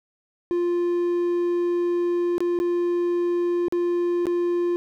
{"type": "tone with dropouts", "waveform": "triangle", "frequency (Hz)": 349.2, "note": "F4", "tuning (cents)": 0, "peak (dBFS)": -18, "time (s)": [0.51, 4.76], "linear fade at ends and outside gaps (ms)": 0, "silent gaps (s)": [[2.381, 2.405], [2.589, 2.6], [3.683, 3.724], [4.256, 4.268]], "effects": []}